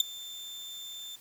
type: tone with ADSR envelope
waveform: 35% pulse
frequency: 3558 Hz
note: A7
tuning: 19 cents sharp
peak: -15 dBFS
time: 0-1.16 s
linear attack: 4 ms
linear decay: 10 ms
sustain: -23 dB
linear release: 8 ms
effects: white hiss -56 dBFS RMS until 1.2 s